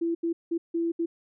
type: tone bursts at uneven times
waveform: sine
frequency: 335.2 Hz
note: E4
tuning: 29 cents sharp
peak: -24 dBFS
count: 5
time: 0.01-0.15 / 0.23-0.33 / 0.51-0.58 / 0.74-0.92 / 0.99-1.06 s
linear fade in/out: 10 ms
effects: none